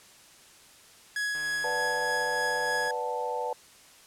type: tone with tremolo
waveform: 45% pulse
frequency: 1673 Hz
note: G#6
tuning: 12 cents sharp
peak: -27 dBFS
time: 1.16-2.91 s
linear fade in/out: 2 ms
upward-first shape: triangle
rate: 3.3 Hz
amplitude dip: 30%
type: click train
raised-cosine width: 0.5 ms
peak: -33 dBFS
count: 232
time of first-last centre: 1.35-2.88 s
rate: 151 Hz
type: chord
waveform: sine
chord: B minor seventh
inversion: none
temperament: equal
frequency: 493.9 / 587.3 / 740 / 880 Hz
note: B4 / D5 / F#5 / A5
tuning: 0 / 0 / 0 / 0 cents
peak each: -33 / -37 / -38 / -32 dBFS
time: 1.64-3.53 s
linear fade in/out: 2 ms
effects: white hiss -54 dBFS RMS until 4.06 s + low-pass 10000 Hz 12 dB/octave